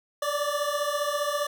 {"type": "beating tone pair", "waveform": "25% pulse", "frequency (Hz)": [576, 591], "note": ["D5", "D5"], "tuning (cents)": [-34, 11], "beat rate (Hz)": 15, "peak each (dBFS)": -25, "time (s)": [0.22, 1.47], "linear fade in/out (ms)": 5, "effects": []}